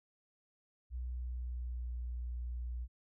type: tone with pitch glide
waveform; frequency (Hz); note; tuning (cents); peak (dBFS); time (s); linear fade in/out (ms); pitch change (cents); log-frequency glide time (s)
sine; 61.74 to 60.43; B1 to B1; 0 to -37; -37; 0.9-2.88; 50; -37; 1.1-1.97
effects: none